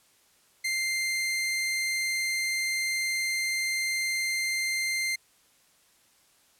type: tone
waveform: sawtooth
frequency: 2093 Hz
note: C7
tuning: in tune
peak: -23 dBFS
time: 0.64-5.16 s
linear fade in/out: 10 ms
effects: white hiss -63 dBFS RMS until 6.59 s + low-pass 12000 Hz 12 dB/octave